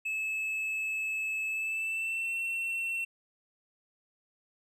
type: tone with pitch glide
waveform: triangle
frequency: 2600 to 2706 Hz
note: E7 to E7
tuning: -24 to +45 cents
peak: -29 dBFS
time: 0.05-3.05 s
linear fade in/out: 10 ms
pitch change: +69 cents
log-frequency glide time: 1.46-2.36 s
effects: none